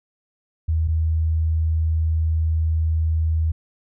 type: tone pair in turn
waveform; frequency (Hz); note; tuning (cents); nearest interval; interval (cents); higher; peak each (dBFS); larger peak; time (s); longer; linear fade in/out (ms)
sine; 80 / 80; D#2 / D#2; +49 / +49; unison; 0; neither; -17; neither; 0.68-0.88 / 0.88-3.52; second; 10
effects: none